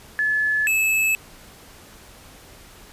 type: tone pair in turn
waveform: sine / square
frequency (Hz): 1721 / 2605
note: A6 / E7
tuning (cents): -39 / -21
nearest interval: perfect fifth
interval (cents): 718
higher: second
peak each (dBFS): -18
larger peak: neither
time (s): 0.19-0.67 / 0.67-1.15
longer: neither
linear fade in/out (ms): 0
effects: pink hiss -46 dBFS RMS until 2.92 s + resampled to 32000 Hz